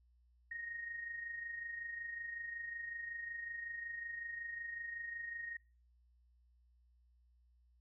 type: tone with amplitude modulation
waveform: sine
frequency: 1864.7 Hz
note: A#6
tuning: in tune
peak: -40 dBFS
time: 0.51-5.57 s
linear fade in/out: 5 ms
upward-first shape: sine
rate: 25.4 Hz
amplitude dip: 50%
effects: noise-tail reverb RT60 0.4 s tail -24 dB re dry + added 60 Hz sine -67 dBFS peak until 7.8 s